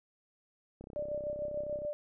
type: click train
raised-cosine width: 2 ms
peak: -34 dBFS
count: 35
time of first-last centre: 0.81-1.85 s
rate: 32.7 Hz
type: tone with tremolo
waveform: sine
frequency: 591 Hz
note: D5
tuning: 11 cents sharp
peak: -32 dBFS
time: 0.96-1.93 s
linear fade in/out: 0 ms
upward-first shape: sine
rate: 6.8 Hz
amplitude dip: 50%
effects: none